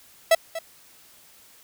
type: tone with echo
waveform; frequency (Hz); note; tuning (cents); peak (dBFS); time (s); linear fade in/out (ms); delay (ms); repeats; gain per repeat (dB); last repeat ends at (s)
45% pulse; 657; E5; -6; -13; 0.31-0.35; 5; 240; 1; -15; 0.59
effects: white hiss -53 dBFS RMS until 1.63 s